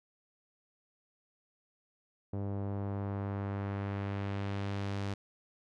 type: tone with low-pass filter sweep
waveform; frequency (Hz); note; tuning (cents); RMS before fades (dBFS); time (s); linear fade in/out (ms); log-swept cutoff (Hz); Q
sawtooth; 99.6; G2; +28; -36; 2.33-5.14; 5; 590 to 5700; 0.88
effects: none